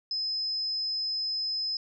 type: tone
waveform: sine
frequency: 5100 Hz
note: D#8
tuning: 42 cents sharp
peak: -28 dBFS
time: 0.11-1.77 s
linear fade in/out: 2 ms
effects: none